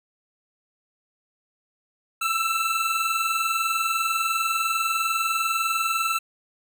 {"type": "tone pair together", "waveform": "25% pulse", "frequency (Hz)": [1318.5, 1338.5], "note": ["E6", "E6"], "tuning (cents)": [0, 26], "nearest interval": "unison", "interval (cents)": 26, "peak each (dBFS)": [-22, -21], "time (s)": [2.21, 6.19], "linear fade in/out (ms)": 10, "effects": []}